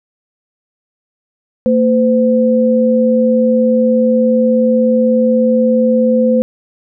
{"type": "tone pair together", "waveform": "sine", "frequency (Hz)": [227.6, 511], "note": ["A#3", "C5"], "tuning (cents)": [-41, -41], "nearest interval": "octave + major second", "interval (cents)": 1400, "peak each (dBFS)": -11, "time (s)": [1.66, 6.42], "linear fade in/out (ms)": 0, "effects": []}